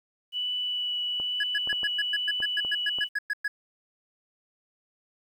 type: tone with vibrato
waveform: sine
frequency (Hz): 2960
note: F#7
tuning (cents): 0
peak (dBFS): -27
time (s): 0.32-3.09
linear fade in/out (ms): 50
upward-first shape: triangle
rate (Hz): 1.1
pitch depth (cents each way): 9
type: clicks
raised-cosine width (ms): 1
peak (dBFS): -27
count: 7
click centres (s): 1.2 / 1.674 / 1.729 / 1.832 / 2.403 / 2.649 / 2.986
type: tone bursts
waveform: triangle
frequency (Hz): 1675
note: G#6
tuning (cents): +14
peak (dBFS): -23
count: 15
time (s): 1.4-3.48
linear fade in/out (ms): 5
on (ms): 36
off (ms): 110
effects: 10-bit